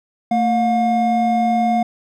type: tone pair together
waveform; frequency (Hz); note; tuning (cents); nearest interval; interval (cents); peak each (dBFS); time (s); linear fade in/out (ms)
triangle; 225.4 / 715; A3 / F5; +42 / +41; octave + minor sixth; 1999; -16 / -14; 0.31-1.83; 5
effects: none